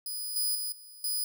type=tone with level steps; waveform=5% pulse; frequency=4978 Hz; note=D#8; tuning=in tune; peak=-27 / -20 / -25 / -41 / -22 dBFS; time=0.06-1.24 s; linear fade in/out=2 ms; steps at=0.36 / 0.55 / 0.72 / 1.04 s; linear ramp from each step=2 ms; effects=none